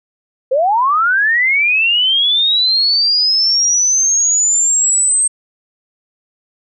sine linear sweep, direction up, 493.9 to 8370 Hz, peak -10 dBFS, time 0.51-5.28 s, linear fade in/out 10 ms, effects none

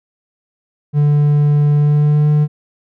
triangle tone with pitch glide, 146.83 to 149.74 Hz, D3 to D3, 0 to +34 cents, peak -7 dBFS, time 0.93-2.48 s, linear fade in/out 50 ms, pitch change +34 cents, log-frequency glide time 1.74-2.32 s, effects none

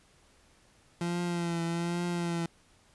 30% pulse tone with vibrato, 171.2 Hz, F3, 34 cents flat, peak -27 dBFS, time 1.01-2.46 s, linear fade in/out 2 ms, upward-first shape triangle, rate 1.2 Hz, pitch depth 43 cents each way, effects pink hiss -63 dBFS RMS until 2.94 s + resampled to 24000 Hz

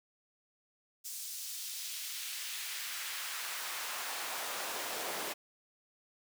pink noise with high-pass filter sweep, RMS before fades -40 dBFS, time 1.04-5.34 s, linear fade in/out 20 ms, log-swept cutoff 6300 to 400 Hz, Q 0.95, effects none

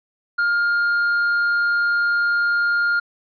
sine tone with tanh clipping, 1410 Hz, F6, 16 cents sharp, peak -17 dBFS, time 0.38-3 s, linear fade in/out 10 ms, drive 3 dB, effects resampled to 11025 Hz

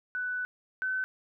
sine tone pair in turn, 1492 / 1519.8 Hz, F#6 / F#6, +14 / +46 cents, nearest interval unison, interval 32 cents, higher second, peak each -30 / -28 dBFS, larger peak second, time 0.15-0.45 / 0.82-1.04 s, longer first, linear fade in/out 0 ms, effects none

